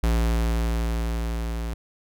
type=tone with level ramp; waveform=square; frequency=57 Hz; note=A#1; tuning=38 cents flat; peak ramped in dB=-19 to -28 dBFS; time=0.03-1.74 s; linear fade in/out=5 ms; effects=none